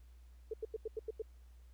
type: tone bursts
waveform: sine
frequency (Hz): 440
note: A4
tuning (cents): 0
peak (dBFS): -36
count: 7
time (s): 0.51-1.221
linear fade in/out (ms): 5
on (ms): 27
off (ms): 87
effects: added 60 Hz sine -55 dBFS peak until 1.73 s + pink hiss -74 dBFS RMS until 1.73 s